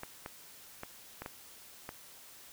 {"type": "clicks", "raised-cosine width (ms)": 0.5, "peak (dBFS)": -25, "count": 6, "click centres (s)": [0.034, 0.261, 0.834, 1.22, 1.261, 1.891], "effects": ["white hiss -54 dBFS RMS until 2.52 s"]}